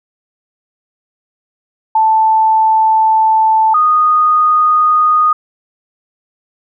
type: tone pair in turn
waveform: sine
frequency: 880 / 1236.3 Hz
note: A5 / D#6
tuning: 0 / -11 cents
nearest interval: tritone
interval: 589 cents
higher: second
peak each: -7 dBFS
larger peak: neither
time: 1.95-3.74 / 3.74-5.33 s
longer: first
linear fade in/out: 5 ms
effects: none